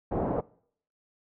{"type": "low-pass noise", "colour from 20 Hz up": "white", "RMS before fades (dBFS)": -29, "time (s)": [0.11, 0.41], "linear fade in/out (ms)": 10, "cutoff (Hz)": 760, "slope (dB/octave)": 24, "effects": ["noise-tail reverb RT60 0.6 s tail -23 dB re dry"]}